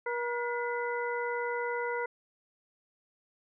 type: harmonic tone with a mistuned harmonic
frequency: 479 Hz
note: A#4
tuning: 47 cents sharp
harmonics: 1 / 2 / 3 / 4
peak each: -33 / -36 / -38 / -39 dBFS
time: 0.06-2.06 s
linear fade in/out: 5 ms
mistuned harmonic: 4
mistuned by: +84 cents
effects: none